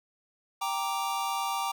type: chord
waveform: square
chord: G minor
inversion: none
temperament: equal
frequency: 784 / 932.3 / 1174.7 Hz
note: G5 / Bb5 / D6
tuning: 0 / 0 / 0 cents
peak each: -34 dBFS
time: 0.61-1.72 s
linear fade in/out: 10 ms
effects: none